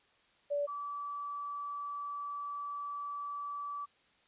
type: tone pair in turn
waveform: sine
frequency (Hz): 577 / 1154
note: D5 / D6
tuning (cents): -31 / -31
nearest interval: octave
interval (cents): 1200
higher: second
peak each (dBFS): -30 / -37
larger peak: first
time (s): 0.5-0.67 / 0.67-3.86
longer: second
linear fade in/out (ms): 20
effects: white hiss -68 dBFS RMS until 4.27 s + resampled to 8000 Hz